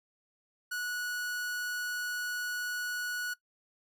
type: tone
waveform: 45% pulse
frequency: 1467 Hz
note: F#6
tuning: 15 cents flat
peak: -33 dBFS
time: 0.71-3.34 s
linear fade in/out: 10 ms
effects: noise-tail reverb RT60 0.1 s tail -18 dB re dry